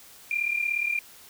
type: tone pair together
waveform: sine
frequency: 2384 / 2421 Hz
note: D7 / D#7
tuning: +25 / -48 cents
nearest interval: unison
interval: 27 cents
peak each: -26 / -29 dBFS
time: 0.31-0.99 s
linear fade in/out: 2 ms
effects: white hiss -50 dBFS RMS until 1.29 s